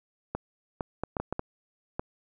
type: clicks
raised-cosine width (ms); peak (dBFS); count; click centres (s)
1; -16; 8; 0.35 / 0.808 / 1.036 / 1.168 / 1.2 / 1.326 / 1.394 / 1.995
effects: none